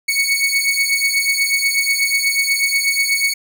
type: beating tone pair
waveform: sawtooth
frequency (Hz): 2217 / 2225.2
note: C#7 / C#7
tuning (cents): 0 / +6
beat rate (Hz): 8.2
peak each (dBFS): -15 / -14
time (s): 0.08-3.34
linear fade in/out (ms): 10
effects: none